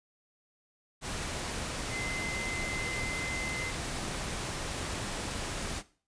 sine tone in noise, 2061 Hz, C7, 27 cents flat, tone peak -34 dBFS, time 1.9-3.73 s, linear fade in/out 50 ms, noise pink, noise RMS -36 dBFS, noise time 1.01-5.83 s, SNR -1 dB, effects noise-tail reverb RT60 0.4 s tail -17 dB re dry + resampled to 22050 Hz

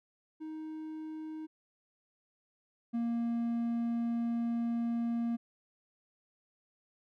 triangle tone pair in turn, 313.3 / 233.8 Hz, D#4 / A#3, +12 / +5 cents, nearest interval perfect fourth, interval 507 cents, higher first, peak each -37 / -28 dBFS, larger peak second, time 0.4-1.47 / 2.93-5.37 s, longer second, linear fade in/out 20 ms, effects none

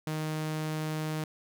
sawtooth tone, 155.56 Hz, D#3, in tune, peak -27 dBFS, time 0.07-1.24 s, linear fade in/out 2 ms, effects none

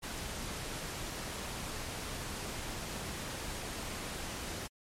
pink noise, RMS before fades -40 dBFS, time 0.02-4.68 s, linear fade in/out 20 ms, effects low-pass 11000 Hz 12 dB/octave + MP3 64 kbps

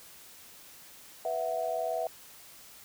sine chord, B suspended fourth, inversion none, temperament equal, 493.9 / 659.3 / 740 Hz, B4 / E5 / F#5, 0 / 0 / 0 cents, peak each -37 / -31 / -35 dBFS, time 1.25-2.07 s, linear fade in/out 2 ms, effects white hiss -52 dBFS RMS until 2.84 s

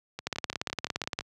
two click trains, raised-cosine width 0.2 ms, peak -12 / -18 dBFS, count 17 / 7, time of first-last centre 0.27-1.19 / 0.19-1.209 s, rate 17.4 / 5.89 Hz, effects high-pass 80 Hz 12 dB/octave

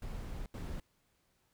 brown noise bursts at uneven times, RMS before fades -41 dBFS, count 2, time 0.02-0.46 / 0.54-0.8 s, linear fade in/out 2 ms, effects pink hiss -75 dBFS RMS until 1.53 s

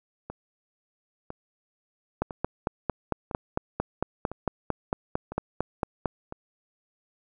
two click trains, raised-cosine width 1 ms, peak -11 / -22 dBFS, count 18 / 7, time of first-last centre 2.22-6.057 / 0.3-6.324 s, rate 4.43 / 0.996 Hz, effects none

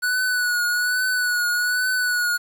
square tone with vibrato, 1474 Hz, F#6, 7 cents flat, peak -20 dBFS, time 0.02-2.38 s, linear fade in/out 20 ms, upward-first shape triangle, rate 1.2 Hz, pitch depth 44 cents each way, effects 8-bit

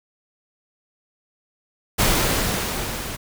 pink noise with level ramp, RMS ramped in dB -17 to -31 dBFS, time 1.98-3.17 s, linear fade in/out 20 ms, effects none

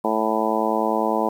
harmonic tone, 110 Hz, A2, in tune, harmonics 2 / 3 / 4 / 5 / 6 / 7 / 8 / 9, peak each -27 / -27 / -27 / -27 / -27 / -27 / -27 / -27 dBFS, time 0.04-1.29 s, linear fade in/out 5 ms, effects 8-bit

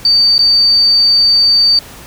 sine tone with dropouts, 4600 Hz, D8, 37 cents flat, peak -6 dBFS, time 0.05-1.79 s, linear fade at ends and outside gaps 2 ms, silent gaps 0.381-0.391 s, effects pink hiss -34 dBFS RMS until 2.06 s

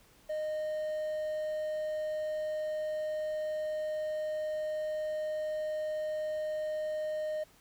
triangle tone with quantisation, 616 Hz, D#5, 17 cents flat, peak -30 dBFS, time 0.29-7.44 s, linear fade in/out 10 ms, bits 10, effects pink hiss -62 dBFS RMS until 7.6 s

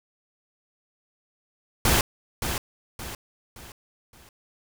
pink noise with echo, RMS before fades -20 dBFS, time 1.85-2.01 s, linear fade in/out 2 ms, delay 570 ms, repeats 4, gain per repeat -8 dB, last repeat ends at 4.29 s, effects none

